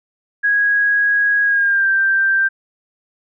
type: tone with pitch glide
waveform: sine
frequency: 1653 to 1573.8 Hz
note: G#6 to G6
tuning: -9 to +6 cents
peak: -12 dBFS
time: 0.43-2.49 s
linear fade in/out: 20 ms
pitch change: -85 cents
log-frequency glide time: 1.44-1.89 s
effects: none